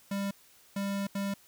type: tone bursts at uneven times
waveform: square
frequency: 198.6 Hz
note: G3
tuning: 23 cents sharp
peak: -31 dBFS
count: 3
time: 0.11-0.31 / 0.76-1.07 / 1.15-1.34 s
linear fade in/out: 5 ms
effects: white hiss -60 dBFS RMS until 1.47 s